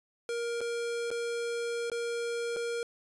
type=tone with dropouts; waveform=square; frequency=470 Hz; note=A#4; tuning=14 cents sharp; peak=-32 dBFS; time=0.29-2.83 s; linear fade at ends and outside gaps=1 ms; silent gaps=0.607-0.613 / 1.105-1.113 / 1.9-1.917 / 2.563-2.567 s; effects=resampled to 24000 Hz